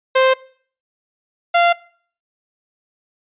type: tone pair in turn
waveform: sawtooth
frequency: 523.3 / 691.3 Hz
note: C5 / F5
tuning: 0 / -18 cents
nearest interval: perfect fourth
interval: 482 cents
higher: second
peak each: -7 dBFS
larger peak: neither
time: 0.15-0.34 / 1.54-1.73 s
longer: neither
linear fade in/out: 10 ms
effects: noise-tail reverb RT60 0.5 s tail -22 dB re dry + resampled to 8000 Hz